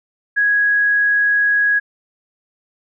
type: tone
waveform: sine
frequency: 1661.2 Hz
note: G#6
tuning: in tune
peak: -12 dBFS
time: 0.36-1.8 s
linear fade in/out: 20 ms
effects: none